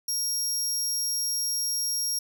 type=tone; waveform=25% pulse; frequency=5600 Hz; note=F8; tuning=4 cents sharp; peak=-21 dBFS; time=0.08-2.19 s; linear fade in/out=5 ms; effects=none